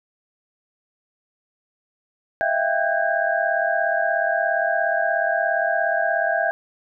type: tone cluster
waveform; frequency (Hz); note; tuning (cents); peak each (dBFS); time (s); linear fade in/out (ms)
sine; 644 / 681 / 782 / 1530 / 1626; E5 / F5 / G5 / G6 / G#6; -41 / -44 / -4 / -42 / -37; -24 / -23 / -27 / -29 / -24; 2.41-6.51; 0
effects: none